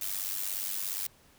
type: noise with amplitude modulation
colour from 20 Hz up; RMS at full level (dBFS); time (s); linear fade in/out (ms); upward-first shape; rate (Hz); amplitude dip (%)
blue; -31; 0.01-1.07; 5; sine; 97.1; 75
effects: pink hiss -61 dBFS RMS until 1.38 s